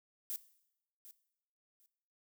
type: noise with echo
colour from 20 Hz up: violet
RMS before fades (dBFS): -39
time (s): 0.3-0.36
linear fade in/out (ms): 0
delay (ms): 750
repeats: 2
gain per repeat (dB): -15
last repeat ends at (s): 1.86
effects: noise-tail reverb RT60 0.8 s tail -17 dB re dry